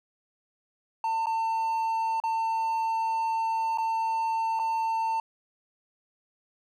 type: tone with dropouts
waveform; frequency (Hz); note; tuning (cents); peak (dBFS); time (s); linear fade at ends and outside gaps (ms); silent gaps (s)
triangle; 899; A5; +37; -23; 1.04-5.2; 2; 1.259-1.268 / 2.201-2.237 / 3.775-3.783 / 4.592-4.596
effects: none